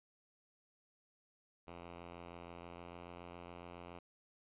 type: tone with pitch glide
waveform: 5% pulse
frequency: 86.3 to 87.2 Hz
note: F2 to F2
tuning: -20 to -2 cents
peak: -38 dBFS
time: 1.67-3.99 s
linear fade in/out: 5 ms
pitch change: +18 cents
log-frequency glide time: 2.5-2.99 s
effects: resampled to 8000 Hz